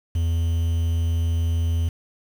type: tone with quantisation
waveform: triangle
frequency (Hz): 83.3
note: E2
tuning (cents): +19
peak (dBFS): -17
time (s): 0.15-1.89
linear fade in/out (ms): 5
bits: 7
effects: none